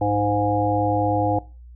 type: harmonic tone with a mistuned harmonic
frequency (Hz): 103.3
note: G#2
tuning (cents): -9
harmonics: 1 / 3 / 5 / 7 / 8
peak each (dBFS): -25 / -25 / -25 / -25 / -25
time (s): 0.01-1.39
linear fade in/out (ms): 5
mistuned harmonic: 7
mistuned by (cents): -16
effects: noise-tail reverb RT60 0.3 s tail -19 dB re dry + added 60 Hz sine -40 dBFS peak until 1.75 s